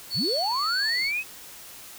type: tone with tremolo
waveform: sine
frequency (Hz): 4435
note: C#8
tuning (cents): 0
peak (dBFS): -23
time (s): 0.1-1.12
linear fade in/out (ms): 50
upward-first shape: sine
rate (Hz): 1.7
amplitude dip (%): 30
type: linear sweep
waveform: sine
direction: up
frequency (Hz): 69 to 2613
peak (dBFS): -24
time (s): 0.14-1.24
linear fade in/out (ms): 50
effects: tanh soft clip ceiling -18 dBFS + white hiss -44 dBFS RMS until 1.98 s